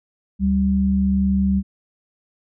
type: tone pair together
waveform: sine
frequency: 73 / 194.68 Hz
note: D2 / G3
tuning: -10 / -12 cents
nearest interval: octave + perfect fourth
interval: 1698 cents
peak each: -22 / -16 dBFS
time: 0.39-1.63 s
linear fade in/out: 50 ms
effects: none

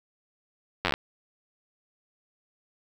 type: slowing click train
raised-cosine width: 0.3 ms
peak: -8 dBFS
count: 8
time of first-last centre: 0.85-0.939 s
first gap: 10 ms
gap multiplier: 1.08
effects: 7-bit

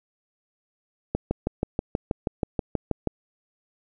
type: click train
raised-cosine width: 2 ms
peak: -10 dBFS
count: 13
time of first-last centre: 1.15-3.073 s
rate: 6.24 Hz
effects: none

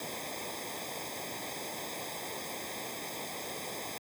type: noise with comb filter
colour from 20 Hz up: pink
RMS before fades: -40 dBFS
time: 0-3.98 s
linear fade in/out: 2 ms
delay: 0.7 ms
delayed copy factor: -0.95
effects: high-pass 100 Hz 12 dB/octave

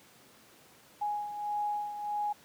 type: beating tone pair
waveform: sine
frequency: 830.6 / 832.2 Hz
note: G#5 / G#5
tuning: 0 / +3 cents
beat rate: 1.6 Hz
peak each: -32 / -39 dBFS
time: 1.01-2.33 s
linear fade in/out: 10 ms
effects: pink hiss -58 dBFS RMS until 2.44 s + high-pass 150 Hz 12 dB/octave

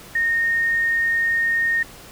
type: tone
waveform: sine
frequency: 1845 Hz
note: A#6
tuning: 18 cents flat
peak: -17 dBFS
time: 0.15-1.83 s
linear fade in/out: 5 ms
effects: pink hiss -42 dBFS RMS until 2.11 s

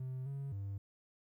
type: tone with pitch steps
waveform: triangle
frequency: 129.6 / 138.3 / 99.1 Hz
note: C3 / C#3 / G2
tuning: -16 / -4 / +19 cents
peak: -36 dBFS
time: 0-0.78 s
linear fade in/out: 5 ms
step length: 260 ms
effects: tanh soft clip ceiling -32 dBFS + 13-bit

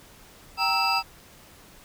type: tone cluster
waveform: triangle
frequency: 780 / 932 / 1309 / 2649 / 4849 Hz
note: G5 / A#5 / E6 / E7 / D#8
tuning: -9 / -1 / -13 / +8 / -45 cents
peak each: -26 dBFS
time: 0.57-1.03 s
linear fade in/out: 50 ms
effects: pink hiss -51 dBFS RMS until 1.84 s

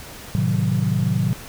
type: chord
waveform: sine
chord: A diminished seventh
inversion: none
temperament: equal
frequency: 110 / 130.81 / 155.56 / 185 Hz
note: A2 / C3 / Eb3 / Gb3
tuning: 0 / 0 / 0 / 0 cents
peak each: -22 / -22 / -23 / -22 dBFS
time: 0.35-1.33 s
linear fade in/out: 0 ms
effects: tanh soft clip ceiling -9 dBFS + pink hiss -38 dBFS RMS until 1.48 s

